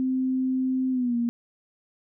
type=tone with pitch glide; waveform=sine; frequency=259.4 to 236.5 Hz; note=C4 to A#3; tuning=-15 to +25 cents; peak=-22 dBFS; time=0-1.29 s; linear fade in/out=0 ms; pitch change=-160 cents; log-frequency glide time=0.91-1.16 s; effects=none